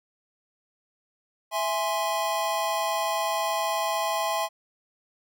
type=chord; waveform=square; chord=E augmented; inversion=none; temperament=equal; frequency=659.3 / 830.6 / 1046.5 Hz; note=E5 / G#5 / B#5; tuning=0 / 0 / 0 cents; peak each=-30 dBFS; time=1.51-4.49 s; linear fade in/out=50 ms; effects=none